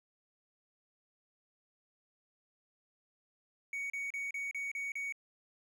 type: tone bursts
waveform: triangle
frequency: 2238 Hz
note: C#7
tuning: 16 cents sharp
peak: -34 dBFS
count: 7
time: 3.73-5.124 s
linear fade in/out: 2 ms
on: 170 ms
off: 34 ms
effects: none